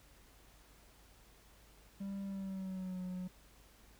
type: tone with pitch glide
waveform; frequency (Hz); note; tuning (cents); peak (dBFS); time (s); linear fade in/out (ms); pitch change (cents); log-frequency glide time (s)
triangle; 196.9 to 182.66; G3 to F#3; +8 to -22; -37; 2-3.28; 10; -130; 2.24-3.02
effects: added 51 Hz sine -64 dBFS peak until 3.99 s + pink hiss -64 dBFS RMS until 3.99 s